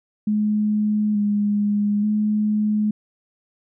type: tone with pitch steps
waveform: sine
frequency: 211.2 / 206.2 / 211.7 Hz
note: G#3 / G#3 / G#3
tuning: +29 / -12 / +33 cents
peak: -17 dBFS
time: 0.27-2.91 s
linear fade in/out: 5 ms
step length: 880 ms
effects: none